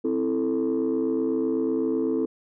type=chord; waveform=sine; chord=A minor; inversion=first; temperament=equal; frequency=261.6 / 329.6 / 440 Hz; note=C4 / E4 / A4; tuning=0 / 0 / 0 cents; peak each=-25 dBFS; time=0.04-2.26 s; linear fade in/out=10 ms; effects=tanh soft clip ceiling -17 dBFS